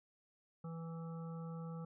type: harmonic tone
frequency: 164.81 Hz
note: E3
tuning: in tune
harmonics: 1 / 3 / 5 / 7 / 8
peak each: -43 / -53 / -59 / -60 / -59 dBFS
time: 0.64-1.85 s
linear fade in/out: 5 ms
effects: none